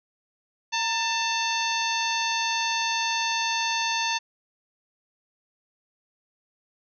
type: harmonic tone with a mistuned harmonic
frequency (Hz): 890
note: A5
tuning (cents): +20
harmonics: 1 / 2 / 3 / 4 / 5 / 6 / 7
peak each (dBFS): -28 / -32 / -30 / -32 / -32 / -39 / -34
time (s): 0.72-4.19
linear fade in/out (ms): 20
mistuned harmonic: 1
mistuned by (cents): +61
effects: none